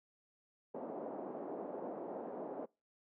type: band-pass noise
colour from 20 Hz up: white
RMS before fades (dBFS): -44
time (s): 0.74-2.66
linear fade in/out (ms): 10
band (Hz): 230 to 700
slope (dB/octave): 24
effects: noise-tail reverb RT60 0.3 s tail -26 dB re dry